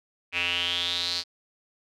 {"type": "tone with band-pass filter sweep", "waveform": "square", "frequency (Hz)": 87.31, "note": "F2", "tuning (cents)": 0, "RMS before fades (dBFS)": -28, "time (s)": [0.32, 1.24], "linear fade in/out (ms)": 50, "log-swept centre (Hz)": [2500, 4500], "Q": 7.1, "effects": []}